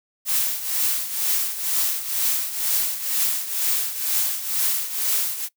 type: noise with tremolo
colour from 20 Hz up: blue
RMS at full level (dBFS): -20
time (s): 0.25-5.49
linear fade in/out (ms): 50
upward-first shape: triangle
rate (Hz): 2.1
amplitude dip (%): 75
effects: noise-tail reverb RT60 0.1 s tail -20 dB re dry